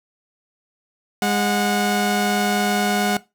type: tone pair together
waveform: sawtooth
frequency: 204.8 / 730 Hz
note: G#3 / F#5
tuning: -24 / -24 cents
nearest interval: octave + minor seventh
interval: 2200 cents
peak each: -17 dBFS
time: 1.22-3.17 s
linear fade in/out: 2 ms
effects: noise-tail reverb RT60 0.2 s tail -17 dB re dry